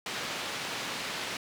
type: band-pass noise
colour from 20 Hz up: white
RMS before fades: -36 dBFS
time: 0.06-1.37 s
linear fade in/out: 2 ms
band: 120 to 3800 Hz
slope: 12 dB/octave
effects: none